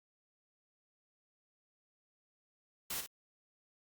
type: noise with echo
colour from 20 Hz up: white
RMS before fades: -39 dBFS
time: 2.9-3.01 s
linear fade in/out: 5 ms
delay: 54 ms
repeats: 1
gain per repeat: -7 dB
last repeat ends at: 3.064 s
effects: Opus 48 kbps